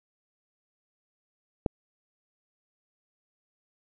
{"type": "click", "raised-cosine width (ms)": 2, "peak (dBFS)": -11, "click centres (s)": 1.662, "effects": []}